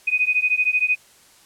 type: beating tone pair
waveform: sine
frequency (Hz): 2489 / 2502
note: D#7 / D#7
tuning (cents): 0 / +9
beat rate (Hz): 13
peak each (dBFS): -20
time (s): 0.07-0.96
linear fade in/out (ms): 10
effects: white hiss -52 dBFS RMS until 1.45 s + low-pass 11000 Hz 12 dB/octave